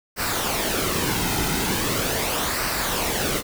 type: noise with flanger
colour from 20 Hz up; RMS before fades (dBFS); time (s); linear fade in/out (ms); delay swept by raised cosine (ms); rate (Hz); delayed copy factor
pink; -24; 0.16-3.43; 50; 0.29 to 1.79; 0.4; -0.5
effects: none